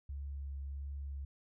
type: tone with vibrato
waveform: sine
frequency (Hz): 69.7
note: C#2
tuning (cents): +10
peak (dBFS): -39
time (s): 0.09-1.25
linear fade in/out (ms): 5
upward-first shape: triangle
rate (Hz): 1.5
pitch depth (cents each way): 16
effects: none